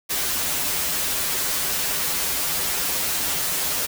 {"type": "noise with comb filter", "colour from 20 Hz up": "white", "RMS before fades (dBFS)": -24, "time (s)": [0.09, 3.87], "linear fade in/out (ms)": 20, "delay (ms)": 9, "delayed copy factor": -0.85, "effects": []}